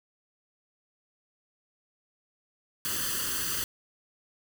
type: noise with comb filter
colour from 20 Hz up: white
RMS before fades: -31 dBFS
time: 2.85-3.64 s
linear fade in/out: 0 ms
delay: 0.65 ms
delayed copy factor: +0.8
effects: none